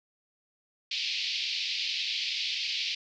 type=band-pass noise; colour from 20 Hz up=white; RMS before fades=-32 dBFS; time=0.91-2.95 s; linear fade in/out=5 ms; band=2300 to 4900 Hz; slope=48 dB/octave; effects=none